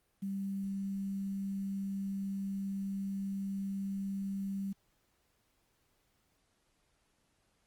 sine tone with quantisation, 196 Hz, G3, in tune, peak -34 dBFS, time 0.22-4.73 s, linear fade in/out 10 ms, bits 10, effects pink hiss -75 dBFS RMS until 7.66 s + Opus 32 kbps

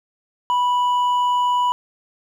sine tone with hard clipping, 984 Hz, B5, 7 cents flat, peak -17 dBFS, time 0.5-1.72 s, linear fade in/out 0 ms, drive 4 dB, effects none

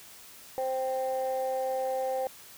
sine tone pair together, 523.3 / 783.3 Hz, C5 / G5, 0 / -2 cents, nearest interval perfect fifth, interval 698 cents, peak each -28 / -31 dBFS, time 0.58-2.27 s, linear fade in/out 0 ms, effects tanh soft clip ceiling -23 dBFS + white hiss -50 dBFS RMS until 2.57 s

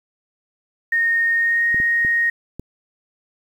sine tone with pitch glide, 1846 to 1866.4 Hz, A#6 to A#6, -17 to +2 cents, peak -15 dBFS, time 0.92-2.3 s, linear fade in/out 5 ms, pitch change +19 cents, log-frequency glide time 1.35-1.69 s
clicks, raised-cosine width 3 ms, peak -18 dBFS, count 4, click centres 1.745 / 1.801 / 2.049 / 2.596 s
effects 8-bit

